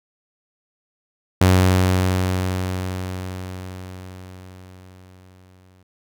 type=tone with exponential decay; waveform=sawtooth; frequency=92.5 Hz; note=F#2; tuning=in tune; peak=-7 dBFS; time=1.41-5.83 s; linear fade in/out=5 ms; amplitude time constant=960 ms; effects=none